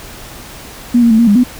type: tone with pitch steps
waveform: sine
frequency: 240.8 / 233.7 / 221.3 / 234.6 / 203.8 / 248.2 Hz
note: B3 / A#3 / A3 / A#3 / G#3 / B3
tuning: -44 / +5 / +10 / +11 / -32 / +9 cents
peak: -5 dBFS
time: 0.94-1.438 s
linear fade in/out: 10 ms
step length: 83 ms
effects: pink hiss -32 dBFS RMS until 1.59 s